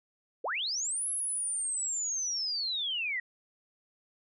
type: linear two-way sweep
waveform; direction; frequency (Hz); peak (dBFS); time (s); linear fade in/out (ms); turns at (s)
sine; up then down; 364 to 11010 to 1875; -30; 0.44-3.2; 5; 1.09
effects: none